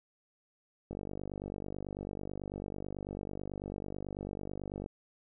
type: click train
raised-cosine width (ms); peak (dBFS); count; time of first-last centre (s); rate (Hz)
2; -26; 195; 0.91-4.861; 49.1
effects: none